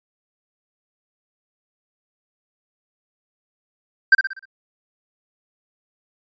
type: tone with echo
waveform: triangle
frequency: 1568 Hz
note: G6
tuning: in tune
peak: -5 dBFS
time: 4.12-4.15 s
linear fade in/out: 5 ms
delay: 61 ms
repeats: 5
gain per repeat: -7 dB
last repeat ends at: 4.455 s
effects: resampled to 16000 Hz